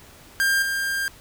45% pulse tone with level steps, 1597 Hz, G6, 32 cents sharp, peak -18 / -23 dBFS, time 0.4-1.08 s, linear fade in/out 0 ms, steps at 0.62 s, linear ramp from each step 5 ms, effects pink hiss -48 dBFS RMS until 1.2 s

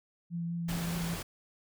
sine tone with vibrato, 169.8 Hz, F3, 48 cents flat, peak -32 dBFS, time 0.3-1.18 s, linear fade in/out 50 ms, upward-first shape triangle, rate 5 Hz, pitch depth 15 cents each way
pink noise, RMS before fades -39 dBFS, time 0.68-1.23 s, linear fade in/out 10 ms
effects none

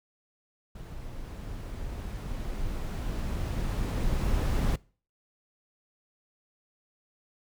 brown noise with level ramp, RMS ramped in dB -41 to -25 dBFS, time 0.75-4.76 s, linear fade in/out 5 ms, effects noise-tail reverb RT60 0.4 s tail -23 dB re dry

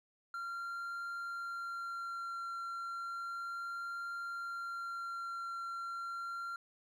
triangle tone with vibrato, 1378 Hz, F6, 24 cents flat, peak -37 dBFS, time 0.34-6.56 s, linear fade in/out 2 ms, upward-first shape triangle, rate 0.33 Hz, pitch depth 11 cents each way, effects none

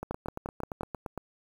two click trains, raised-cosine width 1 ms, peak -18 / -21 dBFS, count 5 / 11, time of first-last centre 0.11-0.809 / 0.03-1.177 s, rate 5.72 / 8.72 Hz, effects 8-bit

